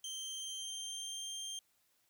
25% pulse tone with pitch glide, 3136 to 3176 Hz, G7 to G7, 0 to +22 cents, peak -37 dBFS, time 0.04-1.59 s, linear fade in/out 2 ms, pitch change +22 cents, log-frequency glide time 0.15-1.32 s, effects white hiss -75 dBFS RMS until 2.09 s

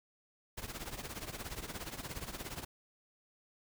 pink noise with tremolo, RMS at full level -40 dBFS, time 0.57-2.65 s, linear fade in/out 10 ms, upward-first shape triangle, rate 17 Hz, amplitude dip 85%, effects none

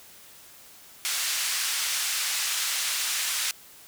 white band-pass noise, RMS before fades -28 dBFS, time 1.05-3.51 s, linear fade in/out 0 ms, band 1500 to 8500 Hz, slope 12 dB/octave, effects white hiss -50 dBFS RMS until 3.87 s

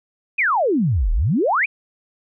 sine exponential two-way sweep, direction down then up, 2598 to 35.36 to 2598 Hz, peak -15 dBFS, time 0.38-1.66 s, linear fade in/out 10 ms, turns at 1.12 s, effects none

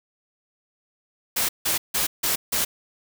white noise bursts, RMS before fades -23 dBFS, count 5, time 1.36-2.65 s, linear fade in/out 10 ms, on 130 ms, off 160 ms, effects none

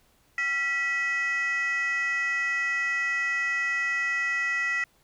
sine tone with frequency modulation, 1955 Hz, B6, 18 cents flat, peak -22 dBFS, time 0.38-4.84 s, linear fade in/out 2 ms, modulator 590 Hz, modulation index 0.61, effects tanh soft clip ceiling -23 dBFS + pink hiss -64 dBFS RMS until 5.03 s

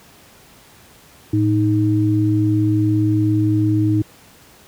sine tone pair together, 110 / 312.7 Hz, A2 / D#4, 0 / +9 cents, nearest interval octave + tritone, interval 1809 cents, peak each -16 dBFS, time 1.33-4.02 s, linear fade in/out 5 ms, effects pink hiss -47 dBFS RMS until 4.67 s + high-pass 60 Hz 12 dB/octave

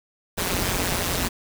pink noise with amplitude modulation, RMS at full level -21 dBFS, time 0.37-1.29 s, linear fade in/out 20 ms, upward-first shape sine, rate 179 Hz, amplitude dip 85%, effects none

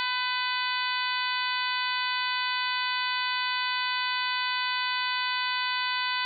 harmonic tone with a mistuned harmonic, 500 Hz, B4, 21 cents sharp, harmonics 2 / 3 / 4 / 5 / 6 / 7 / 8 / 9, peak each -31 / -33 / -34 / -35 / -36 / -36 / -37 / -38 dBFS, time 0-6.25 s, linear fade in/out 0 ms, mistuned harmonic 3, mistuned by +16 cents, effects none

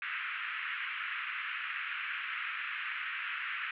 pink band-pass noise, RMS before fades -38 dBFS, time 0.02-3.71 s, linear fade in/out 2 ms, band 1300 to 2800 Hz, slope 48 dB/octave, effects none

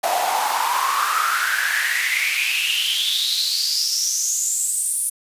pink noise with high-pass filter sweep, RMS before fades -21 dBFS, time 0.03-5.1 s, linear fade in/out 10 ms, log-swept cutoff 690 to 9900 Hz, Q 8.3, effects resampled to 32000 Hz

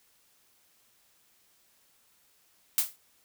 blue noise with exponential decay, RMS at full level -21 dBFS, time 2.78-2.96 s, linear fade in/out 0 ms, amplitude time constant 37 ms, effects white hiss -66 dBFS RMS until 3.24 s

